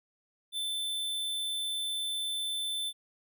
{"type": "tone", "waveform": "square", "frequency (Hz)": 3532, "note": "A7", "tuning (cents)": 6, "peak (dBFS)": -32, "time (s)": [0.52, 2.93], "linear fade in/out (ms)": 50, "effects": []}